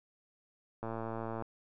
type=click train; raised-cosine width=1 ms; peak=-25 dBFS; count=68; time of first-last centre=0.83-1.423 s; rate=113 Hz; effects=none